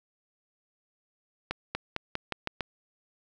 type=accelerating click train; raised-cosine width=0.3 ms; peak=-14 dBFS; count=7; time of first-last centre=1.51-2.607 s; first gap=240 ms; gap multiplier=0.89; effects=none